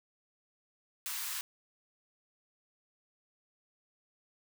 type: high-pass noise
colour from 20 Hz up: white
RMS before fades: -38 dBFS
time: 1.06-1.41 s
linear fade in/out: 0 ms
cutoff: 900 Hz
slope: 48 dB/octave
effects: none